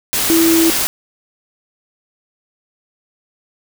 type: tone in noise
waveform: sine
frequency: 329.6 Hz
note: E4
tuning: in tune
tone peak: -10 dBFS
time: 0.3-0.7 s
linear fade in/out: 0 ms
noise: white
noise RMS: -17 dBFS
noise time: 0.13-0.87 s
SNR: +4 dB
effects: none